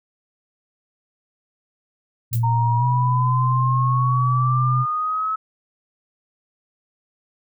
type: tone with pitch glide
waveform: sine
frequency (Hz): 116.54 to 126.36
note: A#2 to B2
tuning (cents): 0 to +40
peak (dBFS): -17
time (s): 2.31-4.86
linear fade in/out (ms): 50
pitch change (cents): +140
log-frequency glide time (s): 2.78-2.84
type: noise with exponential decay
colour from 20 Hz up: violet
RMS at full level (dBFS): -24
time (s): 2.33-2.45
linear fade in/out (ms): 0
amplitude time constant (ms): 25
type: exponential sweep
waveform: sine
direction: up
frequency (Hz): 920 to 1296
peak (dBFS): -20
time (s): 2.43-5.36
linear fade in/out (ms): 10
effects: none